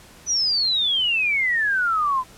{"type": "exponential sweep", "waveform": "sine", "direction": "down", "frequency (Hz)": [6030, 1000], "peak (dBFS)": -18, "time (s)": [0.26, 2.24], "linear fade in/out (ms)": 50, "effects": ["pink hiss -47 dBFS RMS until 2.37 s", "low-pass 12000 Hz 12 dB/octave"]}